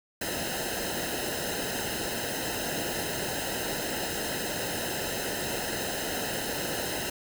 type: noise with comb filter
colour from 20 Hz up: pink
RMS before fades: -32 dBFS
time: 0.21-7.1 s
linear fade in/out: 5 ms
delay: 0.87 ms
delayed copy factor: -0.85
effects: none